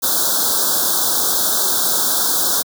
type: band-stop noise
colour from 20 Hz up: white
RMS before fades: -17 dBFS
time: 0.02-2.63 s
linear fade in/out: 20 ms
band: 1600 to 3400 Hz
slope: 96 dB/octave
effects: high-pass 200 Hz 12 dB/octave